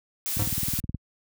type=noise; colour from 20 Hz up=blue; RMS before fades=-29 dBFS; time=0.26-0.8 s; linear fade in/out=0 ms
type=click train; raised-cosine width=5 ms; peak=-17 dBFS; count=12; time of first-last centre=0.37-0.946 s; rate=19.1 Hz
type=tone with exponential decay; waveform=square; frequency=103.7 Hz; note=G#2; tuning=2 cents flat; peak=-23 dBFS; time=0.39-0.58 s; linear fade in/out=5 ms; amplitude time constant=41 ms
effects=high-pass 60 Hz 12 dB/octave